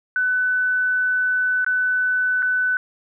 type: tone with dropouts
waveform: sine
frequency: 1500 Hz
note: F#6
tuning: 23 cents sharp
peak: -17 dBFS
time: 0.16-2.77 s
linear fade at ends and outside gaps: 1 ms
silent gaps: 1.646-1.664 / 2.423-2.427 s
effects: none